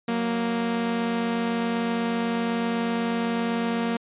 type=tone pair together; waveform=sawtooth; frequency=185.12 / 233.1 Hz; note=F#3 / A#3; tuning=+1 / 0 cents; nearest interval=major third; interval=399 cents; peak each=-28 / -20 dBFS; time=0.08-3.97 s; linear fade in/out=5 ms; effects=resampled to 8000 Hz